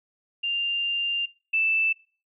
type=tone pair in turn; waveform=sine; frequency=2793 / 2644 Hz; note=F7 / E7; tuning=-1 / +5 cents; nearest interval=minor second; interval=94 cents; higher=first; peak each=-24 / -20 dBFS; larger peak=second; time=0.43-1.26 / 1.53-1.93 s; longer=first; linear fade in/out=10 ms; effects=noise-tail reverb RT60 0.4 s tail -23 dB re dry